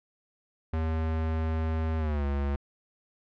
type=tone with pitch glide; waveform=square; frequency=80 to 70.45 Hz; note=D#2 to C#2; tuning=+49 to +29 cents; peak=-27 dBFS; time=0.73-2.56 s; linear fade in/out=5 ms; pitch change=-220 cents; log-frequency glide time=1.98-2.25 s; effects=low-pass 2000 Hz 12 dB/octave